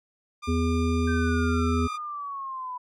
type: tone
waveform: sawtooth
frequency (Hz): 1200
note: D6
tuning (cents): +37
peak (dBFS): -30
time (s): 0.42-1.98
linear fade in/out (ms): 20
type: harmonic tone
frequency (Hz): 82.41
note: E2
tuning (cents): 0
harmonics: 1 / 3 / 5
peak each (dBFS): -24 / -25 / -30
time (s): 0.47-1.88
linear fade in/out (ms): 20
type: exponential sweep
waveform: sine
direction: down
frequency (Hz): 1568 to 987.8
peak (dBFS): -31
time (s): 1.07-2.78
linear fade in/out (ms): 10
effects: low-pass 7000 Hz 12 dB/octave + MP3 64 kbps